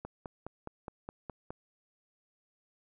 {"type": "click train", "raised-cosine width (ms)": 1, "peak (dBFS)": -26, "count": 8, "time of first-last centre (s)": [0.05, 1.505], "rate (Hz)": 4.81, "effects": []}